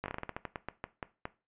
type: slowing click train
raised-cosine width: 0.5 ms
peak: -21 dBFS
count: 15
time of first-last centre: 0.04-1.254 s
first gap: 19 ms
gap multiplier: 1.21
effects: noise-tail reverb RT60 0.3 s tail -17 dB re dry + resampled to 8000 Hz